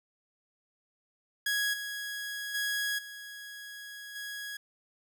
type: tone with level steps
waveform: sawtooth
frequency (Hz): 1662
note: G#6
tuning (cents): +1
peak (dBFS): -24 / -32 / -26 / -39 / -34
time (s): 1.46-4.57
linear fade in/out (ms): 5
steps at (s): 1.73 / 2.54 / 2.98 / 4.15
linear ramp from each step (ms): 10
effects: none